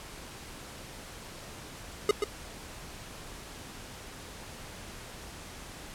square tone with echo, 415.2 Hz, G#4, in tune, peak -20 dBFS, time 2.09-2.11 s, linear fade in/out 2 ms, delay 130 ms, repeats 1, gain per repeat -6 dB, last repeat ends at 2.24 s, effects pink hiss -45 dBFS RMS until 5.94 s + low-pass 11000 Hz 12 dB/octave

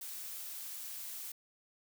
blue noise, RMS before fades -44 dBFS, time 0.01-1.32 s, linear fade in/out 5 ms, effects none

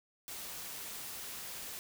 white noise, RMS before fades -44 dBFS, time 0.28-1.79 s, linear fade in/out 0 ms, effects none

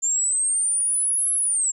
sine linear two-way sweep, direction up then down, 7220 to 11000 to 7370 Hz, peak -19 dBFS, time 0.02-1.72 s, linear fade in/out 20 ms, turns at 1.34 s, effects none

